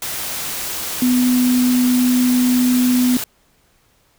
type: tone in noise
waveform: sine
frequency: 249.5 Hz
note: B3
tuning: 18 cents sharp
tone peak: -12 dBFS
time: 1.02-3.17 s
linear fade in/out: 2 ms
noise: white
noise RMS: -25 dBFS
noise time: 0.02-3.24 s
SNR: +10 dB
effects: pink hiss -58 dBFS RMS until 4.18 s